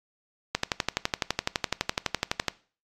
click train, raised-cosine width 0.2 ms, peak -6 dBFS, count 24, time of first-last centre 0.55-2.483 s, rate 11.9 Hz, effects noise-tail reverb RT60 0.4 s tail -21 dB re dry + AAC 48 kbps

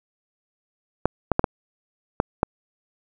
clicks, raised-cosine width 1 ms, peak -3 dBFS, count 6, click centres 1.056 / 1.317 / 1.394 / 1.442 / 2.201 / 2.431 s, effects none

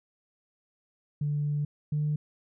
sine tone pair in turn, 146.83 / 149.74 Hz, D3 / D3, 0 / +34 cents, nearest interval unison, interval 34 cents, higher second, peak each -25 / -24 dBFS, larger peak second, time 1.21-1.65 / 1.92-2.16 s, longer first, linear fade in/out 5 ms, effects tanh soft clip ceiling -21 dBFS

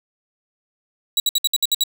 sawtooth tone bursts, 3893 Hz, B7, 26 cents flat, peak -12 dBFS, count 8, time 1.17-1.837 s, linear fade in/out 2 ms, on 30 ms, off 61 ms, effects none

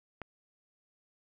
click, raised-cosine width 0.5 ms, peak -25 dBFS, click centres 0.217 s, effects none

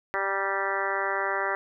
harmonic tone with a mistuned harmonic, 196 Hz, G3, in tune, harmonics 2 / 3 / 4 / 5 / 6 / 7 / 8 / 9 / 10, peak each -34 / -34 / -34 / -34 / -34 / -34 / -34 / -34 / -34 dBFS, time 0.14-1.55 s, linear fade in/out 0 ms, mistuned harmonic 5, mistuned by -24 cents, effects none

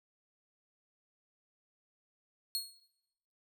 sawtooth tone with exponential decay, 4309 Hz, C#8, 50 cents flat, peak -27 dBFS, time 2.55-2.8 s, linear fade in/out 0 ms, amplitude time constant 53 ms, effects noise-tail reverb RT60 0.9 s tail -20 dB re dry

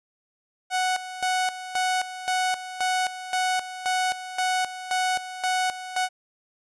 sawtooth tone with tremolo, 740 Hz, F#5, in tune, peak -18 dBFS, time 0.7-6.09 s, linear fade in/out 50 ms, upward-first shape square, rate 1.9 Hz, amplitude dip 75%, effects resampled to 24000 Hz

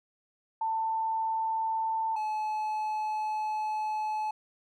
sine / triangle tone pair in turn, 891 / 859 Hz, A5 / A5, +22 / -42 cents, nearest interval minor second, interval 64 cents, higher first, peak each -27 dBFS, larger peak neither, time 0.61-2.16 / 2.16-4.31 s, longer second, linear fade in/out 5 ms, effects none

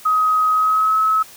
sine tone with pitch glide, 1262 to 1290 Hz, D#6 to E6, +24 to -38 cents, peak -13 dBFS, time 0.05-1.23 s, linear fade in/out 10 ms, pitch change +38 cents, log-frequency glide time 0.52-0.97 s, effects white hiss -42 dBFS RMS until 1.36 s

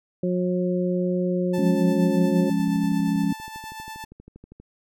harmonic tone, 180.3 Hz, F#3, 45 cents flat, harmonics 1 / 2 / 3, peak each -23 / -26 / -28 dBFS, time 0.23-2.5 s, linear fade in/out 5 ms
sawtooth tone with tremolo, 880 Hz, A5, in tune, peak -30 dBFS, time 1.53-4.05 s, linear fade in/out 10 ms, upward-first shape sine, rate 8.5 Hz, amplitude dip 40%
sine chord, Db major, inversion first, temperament equal, 174.61 / 207.7 / 277.2 Hz, F3 / Ab3 / Db4, 0 / 0 / 0 cents, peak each -24 dBFS, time 1.58-3.33 s, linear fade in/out 5 ms
click train, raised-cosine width 3 ms, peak -31 dBFS, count 26, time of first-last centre 2.6-4.6 s, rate 12.5 Hz
effects none

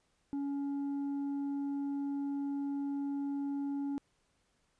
sine tone with tanh clipping, 281 Hz, C#4, 24 cents sharp, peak -34 dBFS, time 0.33-3.98 s, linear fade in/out 0 ms, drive 4 dB, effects pink hiss -75 dBFS RMS until 4.79 s + resampled to 22050 Hz

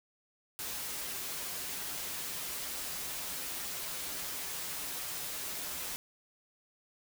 white noise with comb filter, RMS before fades -39 dBFS, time 0.59-5.96 s, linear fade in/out 0 ms, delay 9 ms, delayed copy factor -0.5, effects none

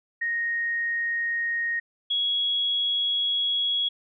sine tone pair in turn, 1864.7 / 3333 Hz, A#6 / G#7, 0 / +5 cents, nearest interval minor seventh, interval 1005 cents, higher second, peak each -24 / -22 dBFS, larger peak second, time 0.21-1.8 / 2.1-3.89 s, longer second, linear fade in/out 10 ms, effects none

